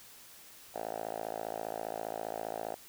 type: tone with band-pass filter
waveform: 5% pulse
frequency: 55 Hz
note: A1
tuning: in tune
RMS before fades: -39 dBFS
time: 0.74-2.75 s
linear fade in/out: 10 ms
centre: 720 Hz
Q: 3.5
effects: white hiss -54 dBFS RMS until 2.88 s